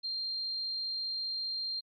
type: tone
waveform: sine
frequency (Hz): 4185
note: C8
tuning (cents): 0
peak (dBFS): -33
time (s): 0.03-1.81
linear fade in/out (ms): 20
effects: AAC 48 kbps